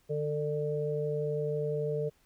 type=harmonic tone; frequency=149 Hz; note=D3; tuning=25 cents sharp; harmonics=1 / 3 / 4; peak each=-34 / -31 / -38 dBFS; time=0.09-2.1 s; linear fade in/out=20 ms; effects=pink hiss -68 dBFS RMS until 2.25 s